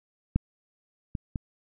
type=clicks; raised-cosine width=5 ms; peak=-10 / -18 / -18 dBFS; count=3; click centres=0.36 / 1.152 / 1.358 s; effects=none